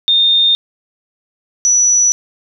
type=tone pair in turn; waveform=sine; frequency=3646 / 5911 Hz; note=A#7 / F#8; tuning=-39 / -3 cents; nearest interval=minor sixth; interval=836 cents; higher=second; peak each=-8 dBFS; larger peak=neither; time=0.08-0.55 / 1.65-2.12 s; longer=neither; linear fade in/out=0 ms; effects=none